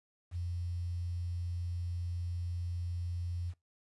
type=tone with quantisation; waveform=sine; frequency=87.3 Hz; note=F2; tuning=in tune; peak=-34 dBFS; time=0.31-3.54 s; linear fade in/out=50 ms; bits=10; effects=noise-tail reverb RT60 0.2 s tail -22 dB re dry + resampled to 24000 Hz